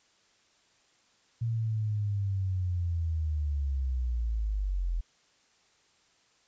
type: linear sweep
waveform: sine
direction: down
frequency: 116.54 to 41.24 Hz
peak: -27 dBFS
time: 1.41-5.01 s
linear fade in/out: 10 ms
effects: white hiss -66 dBFS RMS until 6.47 s + resampled to 16000 Hz